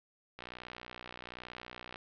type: click train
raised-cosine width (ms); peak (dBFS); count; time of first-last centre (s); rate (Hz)
0.3; -28; 97; 0.39-1.959; 61.2
effects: low-pass 5000 Hz 12 dB/octave